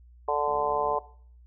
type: harmonic tone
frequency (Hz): 146.83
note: D3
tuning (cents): 0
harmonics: 3 / 4 / 5 / 6 / 7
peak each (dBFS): -30 / -30 / -30 / -30 / -30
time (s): 0.28-0.99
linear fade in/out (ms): 5
type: click train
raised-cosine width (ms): 2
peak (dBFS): -35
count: 32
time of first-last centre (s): 0.48-0.947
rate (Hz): 66.4
effects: noise-tail reverb RT60 0.5 s tail -18 dB re dry + added 60 Hz sine -50 dBFS peak until 1.46 s